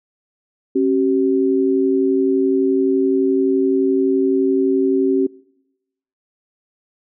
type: tone pair together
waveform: sine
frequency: 270.9 / 382.6 Hz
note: C#4 / G4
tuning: -40 / -42 cents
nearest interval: tritone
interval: 598 cents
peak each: -16 dBFS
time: 0.75-5.27 s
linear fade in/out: 10 ms
effects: noise-tail reverb RT60 0.9 s tail -24 dB re dry